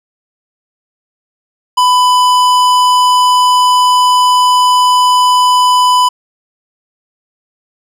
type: tone with tanh clipping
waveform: sine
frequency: 998 Hz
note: B5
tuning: 18 cents sharp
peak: -8 dBFS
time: 1.77-6.09 s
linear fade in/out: 10 ms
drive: 18 dB
effects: none